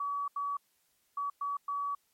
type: tone bursts at uneven times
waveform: sine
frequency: 1138 Hz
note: C#6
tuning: 45 cents sharp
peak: -31 dBFS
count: 5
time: 0-0.28 / 0.36-0.57 / 1.17-1.3 / 1.41-1.57 / 1.68-1.95 s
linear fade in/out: 5 ms
effects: white hiss -73 dBFS RMS until 2.13 s + MP3 64 kbps